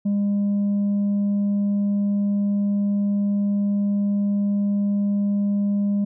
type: tone with tanh clipping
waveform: sine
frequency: 202.5 Hz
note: G#3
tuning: 43 cents flat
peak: -19 dBFS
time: 0.05-6.05 s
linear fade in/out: 10 ms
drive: 2 dB
effects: none